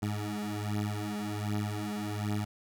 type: beating tone pair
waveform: 20% pulse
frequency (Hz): 103.7 / 105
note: G#2 / G#2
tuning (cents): -2 / +19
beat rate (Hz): 1.3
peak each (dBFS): -30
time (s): 0.02-2.45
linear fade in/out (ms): 10
effects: none